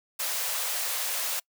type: high-pass noise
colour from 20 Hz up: white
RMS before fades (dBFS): -30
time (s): 0.19-1.4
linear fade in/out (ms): 10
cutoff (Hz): 480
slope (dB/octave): 96
effects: noise-tail reverb RT60 0.1 s tail -26 dB re dry